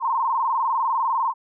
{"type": "tone with vibrato", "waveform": "sine", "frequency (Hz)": 987.8, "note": "B5", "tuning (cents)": 0, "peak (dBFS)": -19, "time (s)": [0, 1.34], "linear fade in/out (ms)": 50, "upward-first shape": "square", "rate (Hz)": 20, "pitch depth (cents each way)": 120, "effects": []}